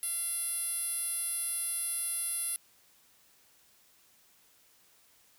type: tone with band-pass filter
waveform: 10% pulse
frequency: 686 Hz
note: F5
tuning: 31 cents flat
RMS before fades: -34 dBFS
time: 0.03-2.56 s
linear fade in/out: 0 ms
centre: 11000 Hz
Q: 6.8
effects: white hiss -64 dBFS RMS until 5.38 s